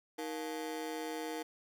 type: ring-modulated tone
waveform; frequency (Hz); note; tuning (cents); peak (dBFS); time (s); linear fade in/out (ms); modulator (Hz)
30% pulse; 393.3; G4; +6; -32; 0.18-1.43; 10; 78.3
effects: none